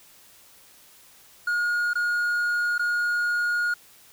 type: tone with dropouts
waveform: triangle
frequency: 1434 Hz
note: F6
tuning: 45 cents sharp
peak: -20 dBFS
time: 1.47-3.74 s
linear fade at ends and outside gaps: 5 ms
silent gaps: 1.934-1.954 / 2.781-2.793 s
effects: white hiss -53 dBFS RMS until 4.12 s